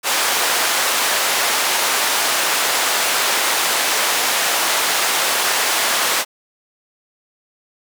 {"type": "band-pass noise", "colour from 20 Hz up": "pink", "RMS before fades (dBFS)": -18, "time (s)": [0.03, 6.25], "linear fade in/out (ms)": 50, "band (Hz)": [720, 14000], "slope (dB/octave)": 12, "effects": []}